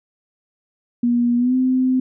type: tone with pitch glide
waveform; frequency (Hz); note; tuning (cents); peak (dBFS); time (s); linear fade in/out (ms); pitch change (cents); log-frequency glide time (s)
sine; 240 to 257.2; B3 to C4; -49 to -30; -14; 1.03-2; 5; +119; 1.37-1.55
effects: none